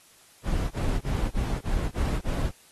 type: noise bursts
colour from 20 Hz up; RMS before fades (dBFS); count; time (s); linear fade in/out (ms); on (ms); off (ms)
brown; -26; 7; 0.43-2.516; 50; 280; 21
effects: white hiss -56 dBFS RMS until 2.71 s + AAC 32 kbps